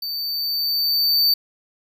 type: tone with level ramp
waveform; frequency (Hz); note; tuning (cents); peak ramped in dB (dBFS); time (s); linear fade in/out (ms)
square; 4576; D8; -46; -26 to -14; 0.02-1.34; 5
effects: none